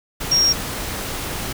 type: tone in noise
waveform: sine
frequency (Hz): 5588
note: F8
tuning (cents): 0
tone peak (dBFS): -13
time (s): 0.31-0.53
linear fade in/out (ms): 10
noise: pink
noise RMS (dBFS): -27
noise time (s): 0.2-1.53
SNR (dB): +11
effects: none